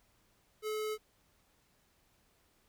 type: tone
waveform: square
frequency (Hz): 430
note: A4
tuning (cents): -40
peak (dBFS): -35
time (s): 0.62-0.98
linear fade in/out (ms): 50
effects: pink hiss -71 dBFS RMS until 2.68 s